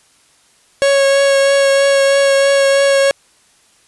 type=tone with vibrato; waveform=45% pulse; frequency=552 Hz; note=C#5; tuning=7 cents flat; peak=-9 dBFS; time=0.82-3.11 s; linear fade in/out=0 ms; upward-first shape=triangle; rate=3.1 Hz; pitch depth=15 cents each way; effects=white hiss -52 dBFS RMS until 3.87 s + resampled to 24000 Hz